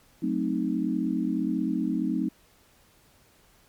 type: chord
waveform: sine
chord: F# diminished seventh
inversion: none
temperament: equal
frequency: 185 / 220 / 261.6 / 311.1 Hz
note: F#3 / A3 / C4 / Eb4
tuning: 0 / 0 / 0 / 0 cents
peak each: -31 / -30 / -29 / -29 dBFS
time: 0.22-2.29 s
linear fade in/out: 10 ms
effects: pink hiss -60 dBFS RMS until 3.68 s + MP3 96 kbps